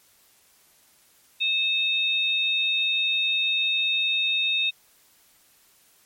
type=tone pair together; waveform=sine; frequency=2611 / 3695 Hz; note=E7 / A#7; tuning=-17 / -16 cents; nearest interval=tritone; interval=601 cents; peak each=-24 / -23 dBFS; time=1.4-4.71 s; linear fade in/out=20 ms; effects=white hiss -59 dBFS RMS until 6.05 s + MP3 64 kbps